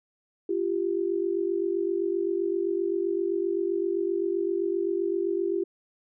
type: tone pair together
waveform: sine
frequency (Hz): 344.3 / 392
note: F4 / G4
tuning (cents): -25 / 0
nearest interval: major second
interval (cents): 225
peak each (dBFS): -27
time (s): 0.49-5.64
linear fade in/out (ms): 5
effects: none